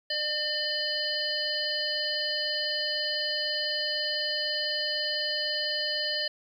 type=harmonic tone; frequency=602 Hz; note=D5; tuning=43 cents sharp; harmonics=1 / 3 / 5 / 7 / 8; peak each=-36 / -34 / -34 / -32 / -33 dBFS; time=0.1-6.28 s; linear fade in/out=5 ms; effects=10-bit